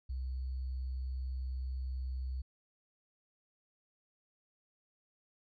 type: tone with sample-and-hold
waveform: sine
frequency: 64.4 Hz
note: C2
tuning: 27 cents flat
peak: -35 dBFS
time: 0.09-2.42 s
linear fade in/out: 10 ms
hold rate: 4410 Hz
effects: resampled to 11025 Hz